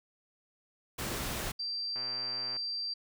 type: noise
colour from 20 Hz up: pink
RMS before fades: -36 dBFS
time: 0.98-1.52 s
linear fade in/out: 10 ms
type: tone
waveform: sine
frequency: 4699 Hz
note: D8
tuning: in tune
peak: -33 dBFS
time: 1.59-2.94 s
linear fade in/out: 10 ms
type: click train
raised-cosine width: 0.5 ms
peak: -32 dBFS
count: 78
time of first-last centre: 1.96-2.566 s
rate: 127 Hz
effects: none